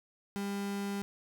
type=tone; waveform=35% pulse; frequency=200 Hz; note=G3; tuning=35 cents sharp; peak=-32 dBFS; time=0.36-1.02 s; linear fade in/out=0 ms; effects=none